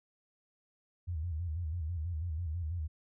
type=tone with vibrato; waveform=sine; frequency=82.41 Hz; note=E2; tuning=in tune; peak=-33 dBFS; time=1.07-2.88 s; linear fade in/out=20 ms; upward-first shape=square; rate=6.1 Hz; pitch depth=110 cents each way; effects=none